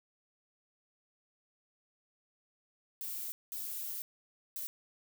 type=noise bursts at uneven times; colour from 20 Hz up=violet; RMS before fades=-40 dBFS; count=3; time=3.01-3.32 / 3.52-4.02 / 4.56-4.67 s; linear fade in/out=0 ms; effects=none